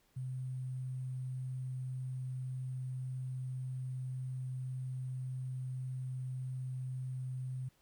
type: tone with sample-and-hold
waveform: sine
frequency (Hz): 128.7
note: C3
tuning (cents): -28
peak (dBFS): -37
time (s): 0.16-7.69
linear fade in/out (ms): 10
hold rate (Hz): 8820
effects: pink hiss -72 dBFS RMS until 7.81 s